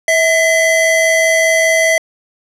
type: tone pair together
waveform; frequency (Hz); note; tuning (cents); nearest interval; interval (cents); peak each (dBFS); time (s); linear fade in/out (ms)
square; 647 / 2026; E5 / B6; -32 / +44; octave + minor sixth; 1976; -13; 0.08-1.98; 2
effects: low-pass 11000 Hz 12 dB/octave